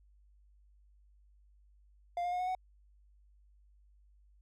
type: tone with pitch steps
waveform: triangle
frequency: 698.5 / 709.5 / 720.6 / 732 / 743.5 Hz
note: F5 / F5 / F#5 / F#5 / F#5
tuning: 0 / +27 / -46 / -19 / +8 cents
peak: -30 dBFS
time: 2.17-2.55 s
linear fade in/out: 2 ms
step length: 76 ms
effects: added 50 Hz sine -61 dBFS peak until 4.41 s